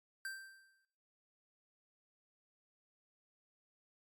square tone with exponential decay, 1568 Hz, G6, in tune, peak -40 dBFS, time 0.25-0.85 s, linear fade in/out 1 ms, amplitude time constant 130 ms, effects noise-tail reverb RT60 0.6 s tail -17 dB re dry + Opus 48 kbps

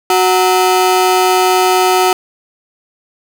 30% pulse ring-modulated tone, 554.4 Hz, C#5, in tune, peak -3 dBFS, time 0.1-2.13 s, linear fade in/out 2 ms, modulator 185 Hz, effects none

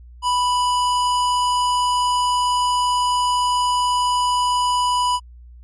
sine tone with hard clipping, 987.8 Hz, B5, in tune, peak -18 dBFS, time 0.22-5.2 s, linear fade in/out 50 ms, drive 18 dB, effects added 60 Hz sine -39 dBFS peak until 5.63 s + MP3 48 kbps

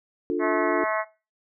sine chord, D minor, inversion none, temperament just, 293.7 / 352.4 / 440.5 Hz, D4 / F4 / A4, 0 / +16 / +2 cents, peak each -27 / -26 / -28 dBFS, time 0.3-0.84 s, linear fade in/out 0 ms
harmonic tone, 216 Hz, A3, 32 cents flat, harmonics 3 / 4 / 5 / 6 / 7 / 8 / 9 / 10, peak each -27 / -34 / -29 / -34 / -35 / -35 / -34 / -36 dBFS, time 0.39-1.05 s, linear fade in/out 50 ms
effects noise-tail reverb RT60 0.3 s tail -18 dB re dry

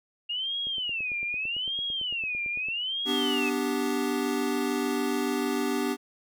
sine tone with vibrato, 2802 Hz, F7, 5 cents sharp, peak -28 dBFS, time 0.29-3.5 s, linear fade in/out 10 ms, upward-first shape sine, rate 0.81 Hz, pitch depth 280 cents each way
click train, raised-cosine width 2 ms, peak -33 dBFS, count 19, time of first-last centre 0.67-2.686 s, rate 8.93 Hz
square chord, G major, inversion first, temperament equal, 246.9 / 293.7 / 392 Hz, B3 / D4 / G4, 0 / 0 / 0 cents, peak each -31 dBFS, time 3.05-5.97 s, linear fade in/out 50 ms
effects none

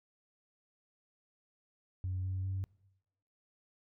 sine tone with pitch steps, 92.5 / 93.95 / 95.43 Hz, F#2 / F#2 / G2, 0 / +27 / -46 cents, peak -32 dBFS, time 2.04-2.64 s, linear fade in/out 0 ms, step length 200 ms, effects noise-tail reverb RT60 0.9 s tail -24 dB re dry + tanh soft clip ceiling -30 dBFS

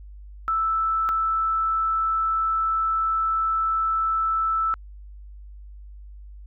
sine tone pair in turn, 1318.5 / 1318.5 Hz, E6 / E6, 0 / 0 cents, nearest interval unison, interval 0 cents, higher neither, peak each -20 / -20 dBFS, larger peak neither, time 0.48-1.09 / 1.09-4.74 s, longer second, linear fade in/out 0 ms, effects added 50 Hz sine -39 dBFS peak until 6.46 s

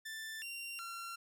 sawtooth tone with pitch steps, 1769 / 2763 / 1368 Hz, A6 / F7 / F6, +9 / -19 / -36 cents, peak -39 dBFS, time 0.05-1.16 s, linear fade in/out 10 ms, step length 370 ms, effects none

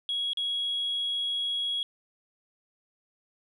sine tone with dropouts, 3322 Hz, G#7, in tune, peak -26 dBFS, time 0.09-1.83 s, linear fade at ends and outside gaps 1 ms, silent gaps 0.333-0.372 s, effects tanh soft clip ceiling -23 dBFS

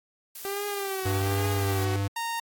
blue noise, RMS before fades -39 dBFS, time 0.35-1.85 s, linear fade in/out 5 ms
sawtooth tone with vibrato, 392 Hz, G4, in tune, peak -26 dBFS, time 0.45-1.96 s, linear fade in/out 0 ms, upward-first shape triangle, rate 1.2 Hz, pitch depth 84 cents each way
square tone with pitch glide, 98 to 99.54 Hz, G2 to G2, 0 to +27 cents, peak -26 dBFS, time 1.05-2.08 s, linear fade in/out 10 ms, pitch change +27 cents, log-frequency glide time 1.82-1.87 s
sawtooth tone, 925 Hz, A#5, 14 cents flat, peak -25 dBFS, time 2.16-2.4 s, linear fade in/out 5 ms
effects AAC 64 kbps

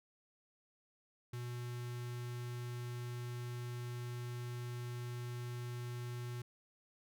square tone with notch filter, 121.5 Hz, B2, 28 cents flat, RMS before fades -43 dBFS, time 1.33-6.42 s, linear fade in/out 5 ms, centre 650 Hz, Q 1.5, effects none

